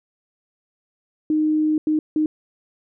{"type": "tone bursts at uneven times", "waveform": "sine", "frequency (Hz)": 308.3, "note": "D#4", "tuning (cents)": -16, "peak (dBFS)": -16, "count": 3, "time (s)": [[1.3, 1.78], [1.87, 1.99], [2.16, 2.26]], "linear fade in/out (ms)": 2, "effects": []}